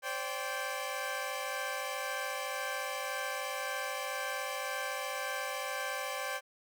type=chord; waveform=15% pulse; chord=C suspended second; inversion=none; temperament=equal with one note detuned; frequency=523.3 / 577.2 / 784 Hz; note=C5 / D5 / G5; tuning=0 / -30 / 0 cents; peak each=-33 dBFS; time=0.02-6.41 s; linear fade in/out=50 ms; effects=none